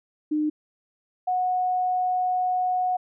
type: tone pair in turn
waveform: sine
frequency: 303.7 / 732.6 Hz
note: D#4 / F#5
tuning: -42 / -17 cents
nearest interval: octave + minor third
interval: 1525 cents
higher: second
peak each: -21 dBFS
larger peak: neither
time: 0.31-0.5 / 1.27-2.97 s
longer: second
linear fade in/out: 10 ms
effects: none